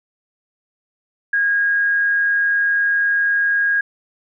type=tone with amplitude modulation; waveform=sine; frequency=1636 Hz; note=G#6; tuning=26 cents flat; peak=-13 dBFS; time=1.33-3.81 s; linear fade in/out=5 ms; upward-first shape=sine; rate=168 Hz; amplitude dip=25%; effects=none